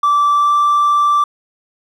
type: tone with pitch glide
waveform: triangle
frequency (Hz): 1164 to 1170.7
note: D6 to D6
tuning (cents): -16 to -6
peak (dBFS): -7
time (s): 0.03-1.24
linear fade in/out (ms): 5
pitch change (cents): +10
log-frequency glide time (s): 0.32-0.55
effects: tanh soft clip ceiling -5 dBFS